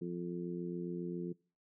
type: harmonic tone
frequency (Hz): 87.31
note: F2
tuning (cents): 0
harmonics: 2 / 3 / 4 / 5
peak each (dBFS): -40 / -46 / -41 / -48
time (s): 0.01-1.33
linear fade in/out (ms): 10
effects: noise-tail reverb RT60 0.4 s tail -25 dB re dry